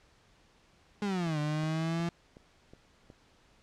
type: exponential two-way sweep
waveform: 35% pulse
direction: down then up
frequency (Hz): 210 to 148.3 to 171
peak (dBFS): -28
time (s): 1.02-2.09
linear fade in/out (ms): 2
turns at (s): 1.39
type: click train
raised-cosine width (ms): 2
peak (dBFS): -37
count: 6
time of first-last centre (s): 1.27-3.102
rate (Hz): 2.73
effects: pink hiss -64 dBFS RMS until 3.62 s + low-pass 6000 Hz 12 dB/octave